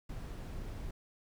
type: noise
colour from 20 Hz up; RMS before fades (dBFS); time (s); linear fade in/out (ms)
brown; -42; 0.09-0.91; 5
effects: none